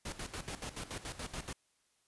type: noise with tremolo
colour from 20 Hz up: pink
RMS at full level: -41 dBFS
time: 0.05-1.53 s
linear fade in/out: 5 ms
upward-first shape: square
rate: 7 Hz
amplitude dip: 75%
effects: white hiss -75 dBFS RMS until 2.07 s + resampled to 24000 Hz